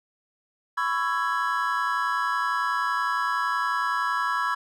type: chord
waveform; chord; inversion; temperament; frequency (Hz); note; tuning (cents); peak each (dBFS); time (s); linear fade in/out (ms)
triangle; C# minor seventh; third; just; 997.9 / 1108.7 / 1330.5 / 1663.1; B5 / C#6 / E6 / G#6; +18 / 0 / +16 / +2; -27; 0.77-4.55; 10
effects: none